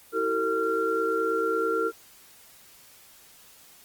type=tone cluster; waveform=sine; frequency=328 / 384.7 / 453.9 / 1377 Hz; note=E4 / G4 / A#4 / F6; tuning=-9 / -33 / -46 / -25 cents; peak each=-32 / -32 / -26 / -28 dBFS; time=0.12-1.92 s; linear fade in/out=50 ms; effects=white hiss -53 dBFS RMS until 3.84 s + Opus 24 kbps